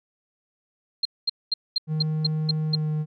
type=tone bursts; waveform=sine; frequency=4186 Hz; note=C8; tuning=in tune; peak=-19 dBFS; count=8; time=1.03-2.754 s; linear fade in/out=5 ms; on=23 ms; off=220 ms
type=tone with pitch glide; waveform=triangle; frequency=155.56 to 153.42 Hz; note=D#3 to D#3; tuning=0 to -24 cents; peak=-21 dBFS; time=1.87-3.06 s; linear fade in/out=50 ms; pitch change=-24 cents; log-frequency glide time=2.65-2.9 s
effects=none